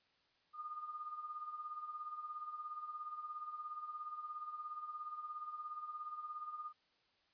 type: tone with tremolo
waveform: sine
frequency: 1222 Hz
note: D#6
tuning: 32 cents flat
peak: -40 dBFS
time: 0.53-6.73 s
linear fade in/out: 50 ms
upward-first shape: triangle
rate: 17 Hz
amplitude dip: 70%
effects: white hiss -75 dBFS RMS until 7.33 s + resampled to 11025 Hz